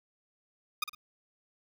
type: tone with echo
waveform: 15% pulse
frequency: 1227 Hz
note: D#6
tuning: 25 cents flat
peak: -21 dBFS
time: 0.82-0.84 s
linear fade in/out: 5 ms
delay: 55 ms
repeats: 2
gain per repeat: -10 dB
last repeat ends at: 0.95 s
effects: 10-bit